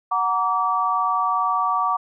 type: chord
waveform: sine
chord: Gb augmented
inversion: none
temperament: equal with one note detuned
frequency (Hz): 740 / 932.3 / 1154.5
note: Gb5 / Bb5 / D6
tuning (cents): 0 / 0 / -30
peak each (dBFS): -25 / -25 / -20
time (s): 0.11-1.97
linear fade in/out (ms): 10
effects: none